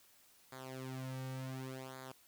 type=tone with flanger; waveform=sawtooth; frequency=130.81 Hz; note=C3; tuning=in tune; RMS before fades=-45 dBFS; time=0.52-2.12 s; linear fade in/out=5 ms; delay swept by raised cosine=0.35 to 2.95 ms; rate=0.68 Hz; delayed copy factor=-0.85; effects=white hiss -66 dBFS RMS until 2.27 s